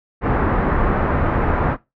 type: low-pass noise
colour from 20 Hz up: pink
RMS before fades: -18 dBFS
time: 0.21-1.77 s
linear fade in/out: 50 ms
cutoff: 1600 Hz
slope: 24 dB/octave
effects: noise-tail reverb RT60 0.2 s tail -18 dB re dry